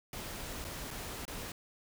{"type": "noise with dropouts", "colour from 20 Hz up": "pink", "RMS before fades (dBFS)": -42, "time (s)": [0.13, 1.52], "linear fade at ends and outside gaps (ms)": 2, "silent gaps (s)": [[0.644, 0.648], [0.906, 0.91], [1.253, 1.279]], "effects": []}